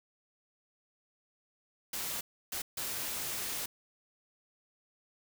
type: noise bursts at uneven times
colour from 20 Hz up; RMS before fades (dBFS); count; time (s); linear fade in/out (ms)
white; -37; 3; 1.93-2.21 / 2.52-2.62 / 2.77-3.66; 5
effects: none